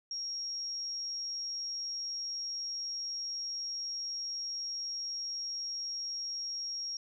sine tone, 5588 Hz, F8, in tune, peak -35 dBFS, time 0.11-6.97 s, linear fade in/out 2 ms, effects none

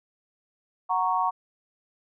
sine chord, F# major, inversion none, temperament equal, 740 / 932.3 / 1108.7 Hz, F#5 / A#5 / C#6, 0 / 0 / 0 cents, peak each -27 / -26 / -26 dBFS, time 0.89-1.31 s, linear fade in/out 20 ms, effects none

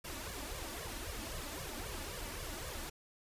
pink noise with flanger, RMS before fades -43 dBFS, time 0.04-2.9 s, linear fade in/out 10 ms, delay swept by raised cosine 1.7 to 3.5 ms, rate 3.8 Hz, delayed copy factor +1, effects resampled to 32000 Hz

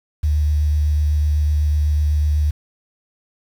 sine tone with vibrato, 75 Hz, D2, 37 cents sharp, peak -14 dBFS, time 0.23-2.51 s, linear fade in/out 10 ms, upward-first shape triangle, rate 8 Hz, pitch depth 18 cents each way, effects 7-bit

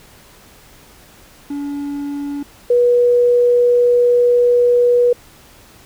triangle / sine tone pair in turn, 285.6 / 485.5 Hz, D4 / B4, -48 / -30 cents, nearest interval major sixth, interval 918 cents, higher second, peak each -19 / -9 dBFS, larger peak second, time 1.5-2.43 / 2.7-5.13 s, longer second, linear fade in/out 5 ms, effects pink hiss -45 dBFS RMS until 5.85 s

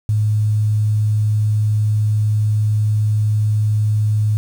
sine tone with quantisation, 106.5 Hz, G#2, 44 cents sharp, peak -13 dBFS, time 0.09-4.37 s, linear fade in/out 0 ms, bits 7, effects none

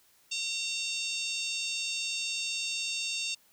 harmonic tone, 912 Hz, A#5, 38 cents flat, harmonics 3 / 4 / 5 / 6 / 7 / 8 / 9, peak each -35 / -37 / -39 / -41 / -42 / -43 / -44 dBFS, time 0.31-3.35 s, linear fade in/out 10 ms, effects white hiss -64 dBFS RMS until 3.52 s

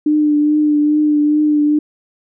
sine tone with vibrato, 299.2 Hz, D4, 32 cents sharp, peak -10 dBFS, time 0.06-1.79 s, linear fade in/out 5 ms, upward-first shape triangle, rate 2.4 Hz, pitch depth 26 cents each way, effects none

